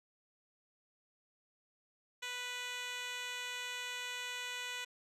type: tone with band-pass filter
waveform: 10% pulse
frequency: 493.9 Hz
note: B4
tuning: in tune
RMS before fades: -42 dBFS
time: 2.22-4.85 s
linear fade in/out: 10 ms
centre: 3800 Hz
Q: 0.82
effects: resampled to 32000 Hz